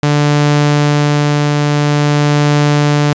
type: tone with tremolo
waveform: sawtooth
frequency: 146.83 Hz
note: D3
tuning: in tune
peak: -4 dBFS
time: 0.03-3.13 s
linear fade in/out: 0 ms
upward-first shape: triangle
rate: 0.49 Hz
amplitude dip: 25%
effects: resampled to 16000 Hz